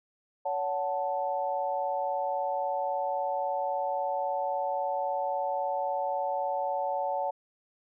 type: chord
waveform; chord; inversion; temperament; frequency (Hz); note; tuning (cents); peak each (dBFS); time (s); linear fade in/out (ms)
sine; F# minor; second; equal with one note detuned; 563.7 / 740 / 880; C#5 / F#5 / A5; +29 / 0 / 0; -32; 0.45-7.31; 10
effects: none